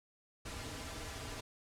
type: noise with comb filter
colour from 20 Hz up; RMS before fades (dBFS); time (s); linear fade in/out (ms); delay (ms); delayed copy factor
pink; -44; 0.45-1.41; 10; 5.5; -0.65
effects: low-pass 9000 Hz 12 dB/octave

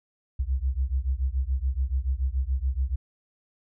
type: beating tone pair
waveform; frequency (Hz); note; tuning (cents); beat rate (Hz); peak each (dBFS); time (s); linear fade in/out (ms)
sine; 62.5 / 69.5; B1 / C#2; +21 / +5; 7; -26 / -27; 0.39-2.96; 10
effects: none

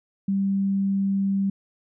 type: tone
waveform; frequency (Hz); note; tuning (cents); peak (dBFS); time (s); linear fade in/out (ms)
sine; 196; G3; 0; -20; 0.28-1.5; 5
effects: none

